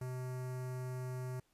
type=tone with notch filter; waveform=square; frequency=127.2 Hz; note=C3; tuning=48 cents flat; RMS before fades=-41 dBFS; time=0.01-1.4 s; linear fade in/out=5 ms; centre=3400 Hz; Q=0.67; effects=pink hiss -75 dBFS RMS until 1.53 s + resampled to 32000 Hz